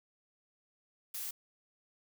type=noise; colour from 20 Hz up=blue; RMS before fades=-40 dBFS; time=1.14-1.31 s; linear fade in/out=5 ms; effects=none